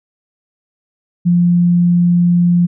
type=tone; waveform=sine; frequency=174.61 Hz; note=F3; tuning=in tune; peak=-8 dBFS; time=1.25-2.67 s; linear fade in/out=20 ms; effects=none